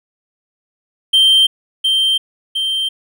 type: tone with echo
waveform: triangle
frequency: 3140 Hz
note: G7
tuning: 2 cents sharp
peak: -6 dBFS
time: 1.13-1.47 s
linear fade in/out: 10 ms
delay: 710 ms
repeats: 2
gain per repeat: -4 dB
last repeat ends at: 2.89 s
effects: none